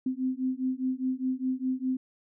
sine beating tone pair, 256.1 / 261 Hz, C4 / C4, -37 / -4 cents, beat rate 4.9 Hz, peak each -30 dBFS, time 0.06-1.97 s, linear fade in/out 5 ms, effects none

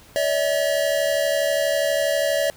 square tone pair together, 570.7 / 643 Hz, D5 / E5, -50 / -43 cents, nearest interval major second, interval 207 cents, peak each -22 / -23 dBFS, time 0.16-2.5 s, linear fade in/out 0 ms, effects pink hiss -49 dBFS RMS until 2.56 s

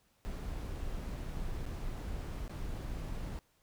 brown noise with dropouts, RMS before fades -39 dBFS, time 0.25-3.39 s, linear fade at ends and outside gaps 0 ms, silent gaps 1.654-1.664 / 2.479-2.495 s, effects pink hiss -72 dBFS RMS until 3.62 s

